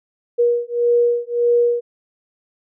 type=beating tone pair; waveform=sine; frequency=476.7 / 478.4 Hz; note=A#4 / A#4; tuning=+39 / +45 cents; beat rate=1.7 Hz; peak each=-17 dBFS; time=0.38-1.81 s; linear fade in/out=20 ms; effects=none